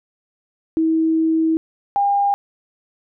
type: tone pair in turn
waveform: sine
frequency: 321.9 / 804.8 Hz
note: E4 / G5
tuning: -41 / +45 cents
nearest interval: octave + major third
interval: 1586 cents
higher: second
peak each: -14 dBFS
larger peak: neither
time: 0.77-1.57 / 1.96-2.34 s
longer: first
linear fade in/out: 0 ms
effects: none